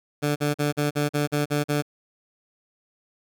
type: tone bursts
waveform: 15% pulse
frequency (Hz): 146.83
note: D3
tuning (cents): 0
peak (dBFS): -15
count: 9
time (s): 0.22-1.824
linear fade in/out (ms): 20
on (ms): 140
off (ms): 43
effects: none